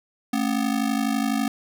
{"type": "ring-modulated tone", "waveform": "square", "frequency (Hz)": 246.9, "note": "B3", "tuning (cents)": 0, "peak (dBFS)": -19, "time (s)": [0.33, 1.48], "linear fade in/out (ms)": 2, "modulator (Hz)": 26, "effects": []}